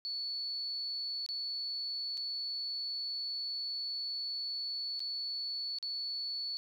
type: tone with dropouts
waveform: sine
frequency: 4435 Hz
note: C#8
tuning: in tune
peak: -35 dBFS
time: 0.05-6.57 s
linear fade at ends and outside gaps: 0 ms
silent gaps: 1.263-1.289 / 2.172-2.176 / 4.994-5.003 / 5.786-5.827 s
effects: 11-bit